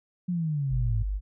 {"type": "exponential sweep", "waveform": "sine", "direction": "down", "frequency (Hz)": [182.6, 103.83], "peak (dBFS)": -25, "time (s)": [0.28, 1.03], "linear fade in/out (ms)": 10}
{"type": "tone", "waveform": "sine", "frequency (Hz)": 49.58, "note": "G1", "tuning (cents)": 20, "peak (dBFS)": -26, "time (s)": [0.69, 1.21], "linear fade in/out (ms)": 50}
{"effects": []}